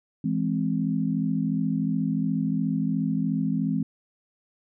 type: chord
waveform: sine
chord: E augmented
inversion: none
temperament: equal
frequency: 164.81 / 207.7 / 261.6 Hz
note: E3 / G#3 / B#3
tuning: 0 / 0 / 0 cents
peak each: -27 dBFS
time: 0.24-3.83 s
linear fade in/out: 5 ms
effects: none